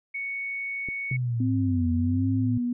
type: tone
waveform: sine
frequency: 2222 Hz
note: C#7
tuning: 4 cents sharp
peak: -29 dBFS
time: 0.14-1.17 s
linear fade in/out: 10 ms
type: clicks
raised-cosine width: 3 ms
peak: -25 / -29 dBFS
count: 2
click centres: 0.887 / 1.114 s
type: linear two-way sweep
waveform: sine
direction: down then up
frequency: 130.81 to 86 to 114.6 Hz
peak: -24 dBFS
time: 1.11-2.58 s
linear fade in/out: 5 ms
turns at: 1.9 s
type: tone with vibrato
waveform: sine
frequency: 253 Hz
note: B3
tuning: 42 cents sharp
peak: -24 dBFS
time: 1.4-2.73 s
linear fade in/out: 5 ms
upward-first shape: sine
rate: 1.4 Hz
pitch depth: 75 cents each way
effects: none